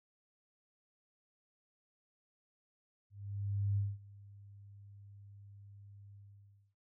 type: tone with ADSR envelope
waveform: sine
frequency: 100.5 Hz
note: G2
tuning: 44 cents sharp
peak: -29 dBFS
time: 3.1-6.75 s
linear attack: 670 ms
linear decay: 210 ms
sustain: -23 dB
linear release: 600 ms
effects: none